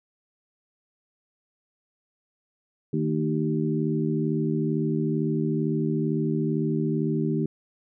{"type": "harmonic tone with a mistuned harmonic", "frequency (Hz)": 77.78, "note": "D#2", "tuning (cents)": 0, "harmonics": [2, 3, 4, 5], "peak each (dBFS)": [-26, -28, -29, -30], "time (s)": [2.93, 7.46], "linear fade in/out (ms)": 5, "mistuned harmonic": 3, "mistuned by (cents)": -33, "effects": []}